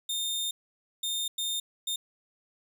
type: tone bursts at uneven times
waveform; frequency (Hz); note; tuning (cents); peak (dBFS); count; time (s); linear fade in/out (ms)
sawtooth; 3638; A#7; -43; -26; 4; 0.09-0.51 / 1.03-1.28 / 1.38-1.6 / 1.87-1.96; 5
effects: none